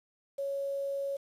sine tone with quantisation, 555 Hz, C#5, 2 cents sharp, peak -31 dBFS, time 0.38-1.17 s, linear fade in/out 10 ms, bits 9, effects resampled to 32000 Hz

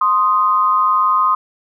sine tone pair together, 1046.5 / 1244.5 Hz, C6 / D#6, 0 / 0 cents, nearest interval minor third, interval 300 cents, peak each -14 dBFS, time 0.01-1.35 s, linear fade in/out 5 ms, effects none

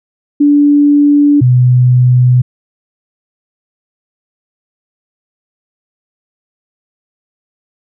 sine tone pair in turn, 290 / 125.14 Hz, D4 / B2, -22 / +23 cents, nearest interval octave + minor third, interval 1455 cents, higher first, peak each -4 dBFS, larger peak neither, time 0.4-1.41 / 1.41-2.42 s, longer neither, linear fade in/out 10 ms, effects none

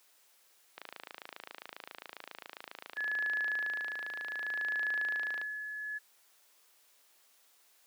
click train, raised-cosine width 0.3 ms, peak -26 dBFS, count 128, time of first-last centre 0.78-5.415 s, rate 27.4 Hz
sine tone with tremolo, 1705 Hz, G#6, 45 cents sharp, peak -30 dBFS, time 2.96-5.99 s, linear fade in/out 20 ms, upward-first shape sine, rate 0.64 Hz, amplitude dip 60%
effects white hiss -66 dBFS RMS until 7.86 s + high-pass 400 Hz 12 dB/octave

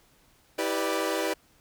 sawtooth chord, E minor seventh, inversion none, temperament equal with one note detuned, 323.6 / 392 / 493.9 / 587.3 Hz, E4 / G4 / B4 / D5, -32 / 0 / 0 / 0 cents, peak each -28 dBFS, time 0.58-1.34 s, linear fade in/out 10 ms, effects pink hiss -62 dBFS RMS until 1.6 s

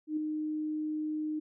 sine tone with ADSR envelope, 307.2 Hz, D#4, 22 cents flat, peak -27 dBFS, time 0.07-1.4 s, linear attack 100 ms, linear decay 4 ms, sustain -4 dB, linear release 14 ms, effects none

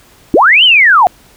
sine linear two-way sweep, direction up then down, 246.8 to 3147 to 674 Hz, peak -3 dBFS, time 0.34-1.07 s, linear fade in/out 0 ms, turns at 0.64 s, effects pink hiss -44 dBFS RMS until 1.36 s

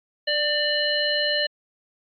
harmonic tone with a mistuned harmonic, 591 Hz, D5, 11 cents sharp, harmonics 1 / 3 / 5 / 7, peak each -26 / -26 / -26 / -26 dBFS, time 0.27-1.47 s, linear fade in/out 10 ms, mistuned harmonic 3, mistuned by +19 cents, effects AAC 48 kbps

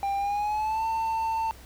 triangle tone with pitch glide, 794 to 896.4 Hz, G5 to A5, +22 to +32 cents, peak -23 dBFS, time 0.03-1.51 s, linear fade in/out 0 ms, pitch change +210 cents, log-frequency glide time 0.17-0.85 s, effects added 62 Hz sine -47 dBFS peak until 1.65 s + pink hiss -51 dBFS RMS until 1.65 s

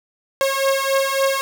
sawtooth beating tone pair, 541 / 544.6 Hz, C#5 / C#5, -42 / -31 cents, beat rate 3.6 Hz, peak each -16 dBFS, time 0.41-1.41 s, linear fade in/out 0 ms, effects none

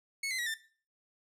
sawtooth tone with pitch steps, 2200 / 2053 / 1915.2 / 1787 Hz, C#7 / C7 / A#6 / A6, -14 / -33 / +46 / +26 cents, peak -29 dBFS, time 0.23-0.542 s, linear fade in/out 5 ms, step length 78 ms, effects noise-tail reverb RT60 0.4 s tail -17 dB re dry + low-pass 12000 Hz 12 dB/octave

